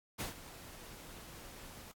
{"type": "noise with ADSR envelope", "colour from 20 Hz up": "pink", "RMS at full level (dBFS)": -38, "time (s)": [0.18, 1.92], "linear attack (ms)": 25, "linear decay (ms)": 130, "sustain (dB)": -14, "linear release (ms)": 8, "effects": ["AAC 64 kbps"]}